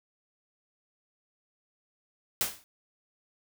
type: noise with exponential decay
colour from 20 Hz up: white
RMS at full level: -25 dBFS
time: 2.41-2.64 s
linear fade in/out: 0 ms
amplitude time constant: 50 ms
effects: none